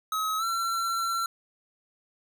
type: tone with pitch glide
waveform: square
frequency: 1278 to 1354 Hz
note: D#6 to E6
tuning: +46 to +46 cents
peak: -27 dBFS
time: 0.12-1.26 s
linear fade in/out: 2 ms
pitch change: +100 cents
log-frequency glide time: 0.38-0.44 s
effects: none